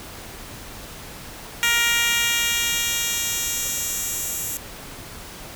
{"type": "tone with high-pass filter sweep", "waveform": "10% pulse", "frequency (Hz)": 469.9, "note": "A#4", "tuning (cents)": 14, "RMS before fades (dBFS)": -23, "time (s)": [1.63, 4.57], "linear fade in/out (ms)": 0, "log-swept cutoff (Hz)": [1900, 8900], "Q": 0.95, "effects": ["pink hiss -38 dBFS RMS until 5.55 s"]}